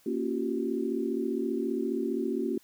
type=chord; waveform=sine; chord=G half-diminished seventh; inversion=first; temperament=equal with one note detuned; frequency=233.1 / 277.2 / 349.2 / 384.2 Hz; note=Bb3 / Db4 / F4 / G4; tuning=0 / 0 / 0 / -35 cents; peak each=-33 dBFS; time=0.06-2.58 s; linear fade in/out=5 ms; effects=white hiss -62 dBFS RMS until 2.63 s